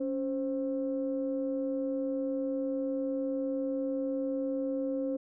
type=tone pair together; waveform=sine; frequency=277.2 / 526 Hz; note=C#4 / C5; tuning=0 / +9 cents; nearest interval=major seventh; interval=1109 cents; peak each=-31 / -32 dBFS; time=0-5.17 s; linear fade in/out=10 ms; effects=tanh soft clip ceiling -22 dBFS

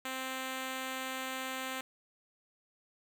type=tone; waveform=5% pulse; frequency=261.4 Hz; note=C4; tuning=1 cent flat; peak=-25 dBFS; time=0.05-1.81 s; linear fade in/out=2 ms; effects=none

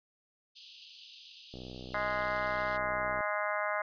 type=high-pass noise; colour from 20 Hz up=pink; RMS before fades=-48 dBFS; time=0.55-2.78 s; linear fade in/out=20 ms; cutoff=2700 Hz; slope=96 dB/octave
type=click train; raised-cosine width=2 ms; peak=-32 dBFS; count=106; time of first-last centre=1.54-3.207 s; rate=63 Hz
type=harmonic tone; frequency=207.7 Hz; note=G#3; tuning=in tune; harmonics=3 / 4 / 5 / 6 / 7 / 8 / 9 / 10; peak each=-35 / -40 / -38 / -38 / -39 / -40 / -45 / -40 dBFS; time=1.94-3.82 s; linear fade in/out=5 ms
effects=resampled to 11025 Hz

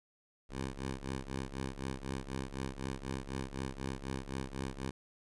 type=ring-modulated tone; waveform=10% pulse; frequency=66.8 Hz; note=C2; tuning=36 cents sharp; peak=-27 dBFS; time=0.49-4.91 s; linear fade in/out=10 ms; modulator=31.4 Hz; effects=resampled to 24000 Hz

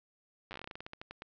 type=slowing click train; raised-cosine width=0.3 ms; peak=-27 dBFS; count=18; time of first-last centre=0.51-1.221 s; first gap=9 ms; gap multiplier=1.17; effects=low-pass 5000 Hz 12 dB/octave

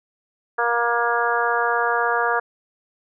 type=harmonic tone; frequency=236.3 Hz; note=A#3; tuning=24 cents sharp; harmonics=2 / 3 / 4 / 5 / 6 / 7; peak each=-25 / -25 / -25 / -25 / -25 / -25 dBFS; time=0.58-2.4 s; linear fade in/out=10 ms; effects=none

